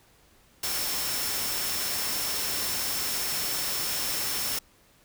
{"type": "tone in noise", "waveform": "sine", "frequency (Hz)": 5380, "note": "E8", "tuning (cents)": 34, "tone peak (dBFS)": -35, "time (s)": [0.63, 4.59], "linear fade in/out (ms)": 5, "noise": "white", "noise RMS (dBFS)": -30, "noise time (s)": [0.63, 4.59], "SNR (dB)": -8, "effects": ["pink hiss -60 dBFS RMS until 5.04 s"]}